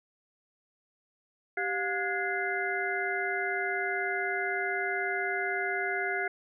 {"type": "tone cluster", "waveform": "sine", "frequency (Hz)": [391.1, 712, 1450, 1672, 2074], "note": ["G4", "F5", "F#6", "G#6", "C7"], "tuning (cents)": [-4, 33, -35, 11, -16], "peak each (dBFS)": [-35, -35, -34, -36, -34], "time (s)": [1.57, 6.28], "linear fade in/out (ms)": 5, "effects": []}